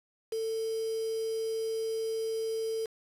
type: tone with quantisation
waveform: sine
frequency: 446.6 Hz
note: A4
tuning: 26 cents sharp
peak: -30 dBFS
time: 0.32-2.86 s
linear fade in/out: 5 ms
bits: 7
effects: resampled to 32000 Hz